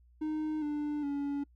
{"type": "tone with pitch steps", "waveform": "triangle", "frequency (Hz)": [308.8, 296, 283.8], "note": ["D#4", "D4", "C#4"], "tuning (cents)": [-13, 14, 41], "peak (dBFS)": -29, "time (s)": [0.21, 1.44], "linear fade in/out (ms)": 10, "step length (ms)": 410, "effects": ["noise-tail reverb RT60 0.1 s tail -26 dB re dry", "added 60 Hz sine -59 dBFS peak until 1.55 s"]}